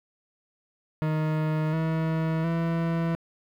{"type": "tone with pitch steps", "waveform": "40% pulse", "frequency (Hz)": [155.56, 160.77, 166.15], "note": ["D#3", "E3", "E3"], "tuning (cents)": [0, -43, 14], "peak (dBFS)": -23, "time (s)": [1.02, 3.15], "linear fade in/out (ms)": 0, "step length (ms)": 710, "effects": ["low-pass 2000 Hz 12 dB/octave", "9-bit"]}